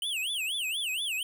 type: tone with vibrato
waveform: square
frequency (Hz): 2956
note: F#7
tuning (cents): -2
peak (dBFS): -30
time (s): 0.02-1.23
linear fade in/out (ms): 2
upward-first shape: sine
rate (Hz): 4.2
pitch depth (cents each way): 290
effects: none